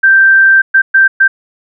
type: tone bursts at uneven times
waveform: sine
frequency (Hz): 1568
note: G6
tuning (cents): 0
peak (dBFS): -3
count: 4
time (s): 0.03-0.62 / 0.74-0.82 / 0.94-1.08 / 1.2-1.28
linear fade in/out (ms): 10
effects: none